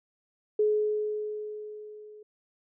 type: tone with level ramp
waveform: sine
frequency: 423.9 Hz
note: G#4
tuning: 35 cents sharp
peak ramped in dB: -20 to -46 dBFS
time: 0.59-2.23 s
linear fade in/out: 5 ms
effects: none